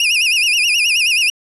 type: tone with vibrato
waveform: 35% pulse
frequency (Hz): 2637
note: E7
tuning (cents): 0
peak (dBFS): -10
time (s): 0-1.3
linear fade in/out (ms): 2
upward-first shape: sine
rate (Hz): 9.4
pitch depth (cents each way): 160
effects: resampled to 24000 Hz + 8-bit